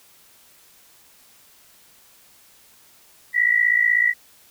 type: tone pair together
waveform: sine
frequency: 1919.3 / 1975.5 Hz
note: B6 / B6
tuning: -50 / 0 cents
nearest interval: unison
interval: 50 cents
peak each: -18 dBFS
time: 3.33-4.14 s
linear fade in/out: 50 ms
effects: white hiss -53 dBFS RMS until 4.5 s